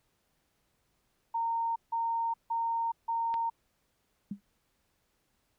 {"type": "tone bursts", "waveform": "sine", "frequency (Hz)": 920, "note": "A#5", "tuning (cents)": -23, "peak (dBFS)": -28, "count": 4, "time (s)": [1.34, 3.5], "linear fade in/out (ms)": 10, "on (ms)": 420, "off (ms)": 160}
{"type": "click", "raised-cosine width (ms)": 0.3, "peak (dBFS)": -26, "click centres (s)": 3.341}
{"type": "tone with exponential decay", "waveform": "sine", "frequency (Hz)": 200.9, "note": "G3", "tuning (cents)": 43, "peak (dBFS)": -30, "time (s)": [4.31, 4.41], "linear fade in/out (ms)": 5, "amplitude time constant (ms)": 20}
{"effects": ["pink hiss -75 dBFS RMS until 5.58 s"]}